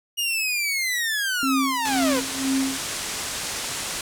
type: linear sweep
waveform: sawtooth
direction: down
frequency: 2879 to 462.4 Hz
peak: -19 dBFS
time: 0.17-2.21 s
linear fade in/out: 20 ms
type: tone with tremolo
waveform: sine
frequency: 267.8 Hz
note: C4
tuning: 40 cents sharp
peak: -19 dBFS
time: 1.43-2.78 s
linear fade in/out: 0 ms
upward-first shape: sine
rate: 2 Hz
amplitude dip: 90%
type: low-pass noise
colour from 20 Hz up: white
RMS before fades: -30 dBFS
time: 1.85-4.01 s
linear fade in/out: 2 ms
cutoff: 9400 Hz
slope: 24 dB/octave
effects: none